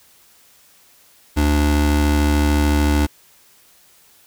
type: tone pair together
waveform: square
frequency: 73.5 / 294 Hz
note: D2 / D4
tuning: +2 / +2 cents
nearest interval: 2 octaves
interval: 2400 cents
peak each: -16 / -20 dBFS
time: 1.36-3.07 s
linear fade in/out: 20 ms
effects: white hiss -52 dBFS RMS until 4.26 s